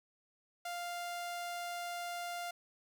sawtooth tone, 698.5 Hz, F5, in tune, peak -35 dBFS, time 0.65-2.51 s, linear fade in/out 5 ms, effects none

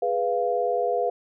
sine chord, F diminished, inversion first, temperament equal with one note detuned, 415.3 / 493.9 / 694 Hz, Ab4 / Cb5 / F5, 0 / 0 / -11 cents, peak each -28 / -25 / -25 dBFS, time 0.02-1.1 s, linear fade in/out 5 ms, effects none

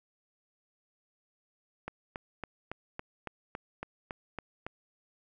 click train, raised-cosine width 0.5 ms, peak -22 dBFS, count 11, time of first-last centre 1.88-4.666 s, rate 3.59 Hz, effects none

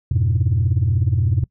sine chord, F diminished, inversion none, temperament equal, 87.31 / 103.83 / 123.47 Hz, F2 / Ab2 / Cb3, 0 / 0 / 0 cents, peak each -18 dBFS, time 0.11-1.44 s, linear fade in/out 5 ms, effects noise-tail reverb RT60 0.1 s tail -24 dB re dry + tanh soft clip ceiling -10 dBFS

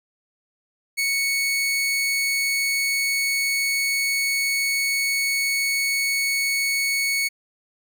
sawtooth tone, 2217 Hz, C#7, in tune, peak -17 dBFS, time 0.97-7.29 s, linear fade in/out 20 ms, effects none

